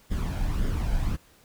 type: noise with flanger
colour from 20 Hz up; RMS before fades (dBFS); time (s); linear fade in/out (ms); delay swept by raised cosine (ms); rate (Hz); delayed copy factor
brown; -26; 0.1-1.17; 20; 0.58 to 1.3; 1.8; +0.55
effects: pink hiss -58 dBFS RMS until 1.44 s